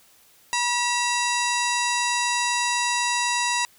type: harmonic tone with a mistuned harmonic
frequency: 968 Hz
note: B5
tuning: 35 cents flat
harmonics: 1 / 2 / 3 / 4 / 5 / 6 / 7 / 8 / 10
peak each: -25 / -28 / -30 / -31 / -32 / -33 / -33 / -34 / -35 dBFS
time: 0.53-3.65 s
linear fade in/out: 0 ms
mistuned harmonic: 3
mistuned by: -110 cents
effects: white hiss -56 dBFS RMS until 3.78 s